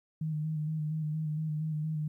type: tone with vibrato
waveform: sine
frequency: 154.7 Hz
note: D#3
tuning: 10 cents flat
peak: -30 dBFS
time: 0.21-2.08 s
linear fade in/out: 5 ms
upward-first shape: square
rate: 4.3 Hz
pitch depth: 28 cents each way
effects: 12-bit